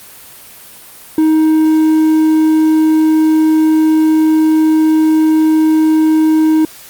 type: tone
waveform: triangle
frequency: 314.2 Hz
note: D#4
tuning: 17 cents sharp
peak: -5 dBFS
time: 1.18-6.65 s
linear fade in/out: 2 ms
effects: white hiss -36 dBFS RMS until 6.89 s + Opus 32 kbps